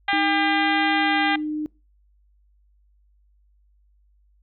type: harmonic tone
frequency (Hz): 400.3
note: G4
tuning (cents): +36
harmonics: 2 / 3 / 4 / 5 / 6 / 7 / 8 / 9 / 10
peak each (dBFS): -23 / -32 / -26 / -25 / -30 / -34 / -30 / -35 / -42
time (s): 0.08-1.36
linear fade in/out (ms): 5
type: tone with pitch glide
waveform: sine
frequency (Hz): 310.7 to 304.3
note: D#4 to D#4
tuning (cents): -2 to -38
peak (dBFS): -24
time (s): 0.13-1.66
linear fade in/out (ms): 0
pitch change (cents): -36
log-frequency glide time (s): 0.92-1.18
effects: noise-tail reverb RT60 0.3 s tail -25 dB re dry + added 50 Hz sine -57 dBFS peak until 4.42 s